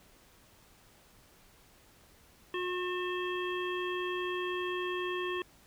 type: harmonic tone with a mistuned harmonic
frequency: 360.5 Hz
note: F#4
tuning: 45 cents flat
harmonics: 1 / 3 / 5 / 7 / 9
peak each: -34 / -39 / -41 / -42 / -44 dBFS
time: 2.54-5.42 s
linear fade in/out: 2 ms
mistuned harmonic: 7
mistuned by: +79 cents
effects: pink hiss -61 dBFS RMS until 5.66 s